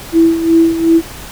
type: tone with tremolo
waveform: sine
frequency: 329.6 Hz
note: E4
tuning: in tune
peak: -4 dBFS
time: 0.12-1.02 s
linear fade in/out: 50 ms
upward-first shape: sine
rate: 2.7 Hz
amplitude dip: 70%
effects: pink hiss -30 dBFS RMS until 1.31 s